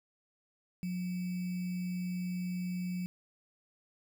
sine tone with sample-and-hold, 180 Hz, F#3, 47 cents flat, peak -33 dBFS, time 0.83-3.06 s, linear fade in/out 0 ms, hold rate 2450 Hz, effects none

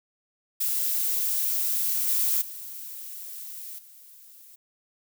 violet noise with level steps, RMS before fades -26 / -24 / -39 / -50 dBFS, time 0.6-4.56 s, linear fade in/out 10 ms, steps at 2.07 / 2.41 / 3.78 s, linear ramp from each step 10 ms, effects none

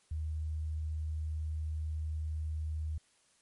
sine tone, 77.8 Hz, D#2, in tune, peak -33 dBFS, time 0.11-2.98 s, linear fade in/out 5 ms, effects white hiss -69 dBFS RMS until 3.41 s + MP3 48 kbps

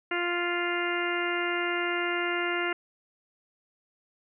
harmonic tone, 349.2 Hz, F4, in tune, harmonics 1 / 2 / 3 / 4 / 5 / 6 / 7 / 8, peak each -31 / -36 / -38 / -33 / -36 / -33 / -42 / -37 dBFS, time 0.11-2.73 s, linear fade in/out 5 ms, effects none

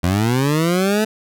20% pulse linear sweep, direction up, 83.9 to 220 Hz, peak -10 dBFS, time 0.03-1.05 s, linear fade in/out 10 ms, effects none

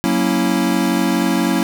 square chord, F# dominant seventh, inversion none, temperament equal, 185 / 233.1 / 277.2 / 329.6 Hz, F#3 / A#3 / C#4 / E4, 0 / 0 / 0 / 0 cents, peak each -21 dBFS, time 0.04-1.63 s, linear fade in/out 0 ms, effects none

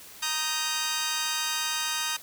10% pulse chord, Eb major, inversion second, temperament just, 933.4 / 1244.5 / 1555.6 Hz, Bb5 / Eb6 / G6, +2 / 0 / -14 cents, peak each -24 dBFS, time 0.22-2.17 s, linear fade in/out 10 ms, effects white hiss -47 dBFS RMS until 2.22 s

